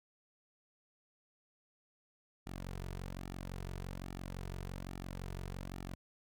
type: tone with flanger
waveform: sawtooth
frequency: 45.89 Hz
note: F#1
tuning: 14 cents flat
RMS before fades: -44 dBFS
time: 2.46-5.95 s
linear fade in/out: 10 ms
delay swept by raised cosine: 1.9 to 3.8 ms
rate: 1.2 Hz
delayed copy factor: -0.65
effects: none